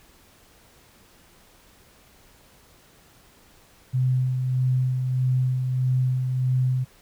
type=tone with tremolo; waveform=sine; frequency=128.2 Hz; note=C3; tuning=35 cents flat; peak=-18 dBFS; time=3.93-6.85 s; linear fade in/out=20 ms; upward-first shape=sine; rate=1.6 Hz; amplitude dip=40%; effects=pink hiss -55 dBFS RMS until 7.01 s